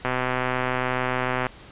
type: click train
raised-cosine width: 0.5 ms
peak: -9 dBFS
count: 181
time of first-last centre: 0.05-1.467 s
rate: 127 Hz
effects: pink hiss -46 dBFS RMS until 1.71 s + resampled to 8000 Hz